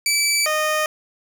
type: tone pair in turn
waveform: 15% pulse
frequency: 2311 / 615.8 Hz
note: D7 / D#5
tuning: -28 / -18 cents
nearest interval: octave + major seventh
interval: 2290 cents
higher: first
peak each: -10 / -12 dBFS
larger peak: first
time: 0.06-0.46 / 0.46-0.86 s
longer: neither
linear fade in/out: 2 ms
effects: none